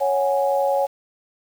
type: chord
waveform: sine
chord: C# suspended fourth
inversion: none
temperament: equal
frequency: 554.4 / 740 / 830.6 Hz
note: C#5 / F#5 / G#5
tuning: 0 / 0 / 0 cents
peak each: -19 / -25 / -23 dBFS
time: 0-0.87 s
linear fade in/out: 20 ms
effects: 7-bit